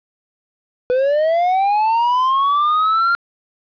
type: linear sweep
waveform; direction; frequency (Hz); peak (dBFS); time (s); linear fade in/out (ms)
triangle; up; 490.9 to 1399; -11; 0.9-3.15; 0
effects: resampled to 11025 Hz + 8-bit